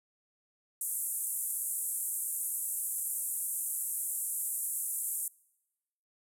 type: band-pass noise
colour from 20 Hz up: white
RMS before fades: -35 dBFS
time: 0.81-5.28 s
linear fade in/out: 2 ms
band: 8000 to 13000 Hz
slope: 48 dB/octave
effects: noise-tail reverb RT60 1.0 s tail -25 dB re dry